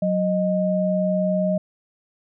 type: tone pair together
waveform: sine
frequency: 185.02 / 620 Hz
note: F#3 / D#5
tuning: 0 / -6 cents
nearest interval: octave + major sixth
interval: 2094 cents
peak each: -21 dBFS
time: 0.02-1.58 s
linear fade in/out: 5 ms
effects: none